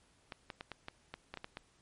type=clicks; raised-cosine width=0.3 ms; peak=-26 dBFS; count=10; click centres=0.322 / 0.502 / 0.609 / 0.717 / 0.884 / 1.14 / 1.34 / 1.373 / 1.444 / 1.571 s; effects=pink hiss -69 dBFS RMS until 1.81 s + MP3 48 kbps